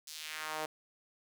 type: tone with high-pass filter sweep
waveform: sawtooth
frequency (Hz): 155.56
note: D#3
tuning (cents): 0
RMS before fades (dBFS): -41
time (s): 0.07-0.66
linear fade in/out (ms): 5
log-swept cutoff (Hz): 5600 to 550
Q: 1.4
effects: none